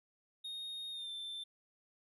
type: tone with pitch glide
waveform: triangle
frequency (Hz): 3713 to 3554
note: A#7 to A7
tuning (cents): -8 to +17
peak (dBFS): -40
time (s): 0.44-1.44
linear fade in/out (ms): 10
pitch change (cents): -75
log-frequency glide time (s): 0.91-1.11
effects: none